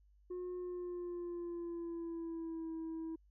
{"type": "tone with pitch glide", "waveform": "sine", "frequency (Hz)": [360.1, 324.5], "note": ["F#4", "E4"], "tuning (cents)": [-47, -27], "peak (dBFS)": -37, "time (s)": [0.3, 3.16], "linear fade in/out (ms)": 10, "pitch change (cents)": -180, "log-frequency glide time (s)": [0.57, 2.72], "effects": ["tanh soft clip ceiling -39 dBFS", "added 50 Hz sine -64 dBFS peak until 3.3 s"]}